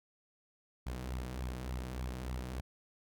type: tone with flanger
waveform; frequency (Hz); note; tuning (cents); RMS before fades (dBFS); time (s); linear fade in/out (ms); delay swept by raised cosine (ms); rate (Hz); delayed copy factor
sawtooth; 63; B1; +35; -40; 0.86-2.61; 10; 0.85 to 6.55; 3.4; +0.55
effects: none